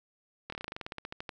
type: slowing click train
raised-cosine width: 0.3 ms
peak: -22 dBFS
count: 17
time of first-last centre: 0.5-1.292 s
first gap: 24 ms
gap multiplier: 1.09
effects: none